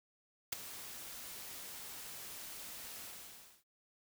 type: noise with ADSR envelope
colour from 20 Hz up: white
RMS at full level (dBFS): -33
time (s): 0.52-3.64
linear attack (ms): 8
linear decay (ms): 10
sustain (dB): -15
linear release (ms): 620
effects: none